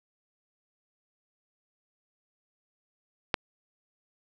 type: click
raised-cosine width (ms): 0.3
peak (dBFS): -7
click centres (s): 3.342
effects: none